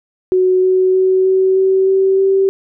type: tone with pitch steps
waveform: sine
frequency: 370 / 372.8 / 375.6 / 378.4 / 381.3 / 384.2 / 387.1 Hz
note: F#4 / F#4 / F#4 / F#4 / G4 / G4 / G4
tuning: 0 / +13 / +26 / +39 / -48 / -35 / -22 cents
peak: -9 dBFS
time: 0.32-2.49 s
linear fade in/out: 0 ms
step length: 310 ms
effects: none